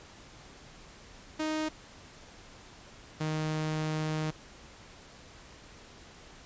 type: tone pair in turn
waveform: sawtooth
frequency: 311.1 / 155.55 Hz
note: D#4 / D#3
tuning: 0 / 0 cents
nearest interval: octave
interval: 1200 cents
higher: first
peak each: -26 dBFS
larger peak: neither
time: 1.39-1.69 / 3.2-4.31 s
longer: second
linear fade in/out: 10 ms
effects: pink hiss -52 dBFS RMS until 6.45 s + resampled to 16000 Hz